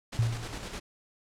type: noise with tremolo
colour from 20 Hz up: pink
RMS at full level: -38 dBFS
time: 0.12-0.8 s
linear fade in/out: 10 ms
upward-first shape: square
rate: 9.8 Hz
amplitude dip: 40%
type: tone with exponential decay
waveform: sine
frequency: 115.1 Hz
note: A#2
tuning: 22 cents flat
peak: -20 dBFS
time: 0.19-0.7 s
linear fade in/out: 0 ms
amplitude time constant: 110 ms
effects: low-pass 8000 Hz 12 dB/octave